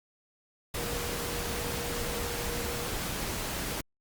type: tone in noise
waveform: sine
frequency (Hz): 476.2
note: A#4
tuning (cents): +37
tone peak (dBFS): -39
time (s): 0.77-2.87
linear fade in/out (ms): 5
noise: pink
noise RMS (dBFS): -34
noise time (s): 0.74-3.81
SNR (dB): -8
effects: Opus 48 kbps